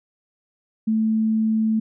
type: tone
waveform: sine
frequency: 220 Hz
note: A3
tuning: in tune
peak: -17 dBFS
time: 0.87-1.8 s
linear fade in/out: 10 ms
effects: none